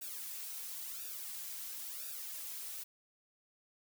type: noise with flanger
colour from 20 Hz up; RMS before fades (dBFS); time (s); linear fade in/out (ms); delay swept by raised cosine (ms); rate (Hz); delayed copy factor
blue; -44; 0.01-2.84; 10; 0.94 to 3.44; 0.97; -0.9
effects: none